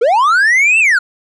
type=linear two-way sweep; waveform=triangle; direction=up then down; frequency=426 to 2721 to 1371 Hz; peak=-6 dBFS; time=0.01-0.99 s; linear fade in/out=10 ms; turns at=0.79 s; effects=resampled to 24000 Hz